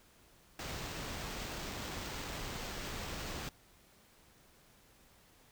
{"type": "noise with sample-and-hold", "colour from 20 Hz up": "pink", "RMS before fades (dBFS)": -42, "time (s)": [0.59, 3.49], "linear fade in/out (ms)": 2, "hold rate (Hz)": 11025, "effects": ["pink hiss -64 dBFS RMS until 5.51 s"]}